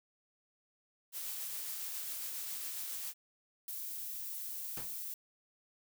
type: noise with tremolo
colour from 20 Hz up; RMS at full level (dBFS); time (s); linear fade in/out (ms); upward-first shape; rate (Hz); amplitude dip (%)
blue; -40; 1.12-3.14; 50; triangle; 7.3; 25
type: noise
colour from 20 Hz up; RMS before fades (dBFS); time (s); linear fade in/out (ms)
violet; -42; 3.68-5.14; 2
type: noise with exponential decay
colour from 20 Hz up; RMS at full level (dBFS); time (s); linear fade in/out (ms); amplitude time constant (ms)
pink; -42; 4.77-4.97; 1; 42
effects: none